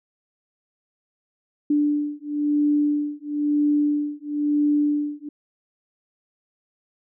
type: beating tone pair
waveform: sine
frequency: 293.7 / 294.7 Hz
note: D4 / D4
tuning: 0 / +6 cents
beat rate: 1 Hz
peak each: -22 dBFS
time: 1.7-5.29 s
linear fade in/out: 5 ms
effects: none